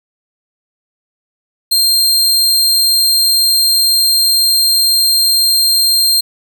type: tone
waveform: sawtooth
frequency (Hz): 4186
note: C8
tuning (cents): 0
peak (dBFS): -6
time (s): 1.71-6.21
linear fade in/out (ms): 10
effects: 8-bit